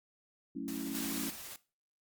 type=chord; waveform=sine; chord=F# minor seventh; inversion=none; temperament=equal; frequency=185 / 220 / 277.2 / 329.6 Hz; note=F#3 / A3 / C#4 / E4; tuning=0 / 0 / 0 / 0 cents; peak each=-45 / -43 / -39 / -44 dBFS; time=0.55-1.3 s; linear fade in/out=10 ms
type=noise with tremolo; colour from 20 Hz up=white; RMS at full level=-45 dBFS; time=0.68-1.56 s; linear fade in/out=0 ms; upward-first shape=triangle; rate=17 Hz; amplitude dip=30%
type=noise; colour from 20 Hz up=white; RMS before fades=-40 dBFS; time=0.94-1.31 s; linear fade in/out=10 ms
effects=noise-tail reverb RT60 0.3 s tail -17 dB re dry + Opus 48 kbps